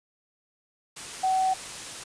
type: tone in noise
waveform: sine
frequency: 755 Hz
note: F#5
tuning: 35 cents sharp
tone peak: -21 dBFS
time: 1.23-1.54 s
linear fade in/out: 10 ms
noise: white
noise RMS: -38 dBFS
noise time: 0.96-2.04 s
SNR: +14 dB
effects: resampled to 22050 Hz